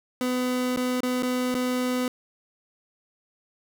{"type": "tone with dropouts", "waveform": "30% pulse", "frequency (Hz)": 251.2, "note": "B3", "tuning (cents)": 30, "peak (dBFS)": -21, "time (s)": [0.21, 2.08], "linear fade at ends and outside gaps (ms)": 1, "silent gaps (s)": [[0.762, 0.772], [1.005, 1.032], [1.224, 1.231], [1.544, 1.55]], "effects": []}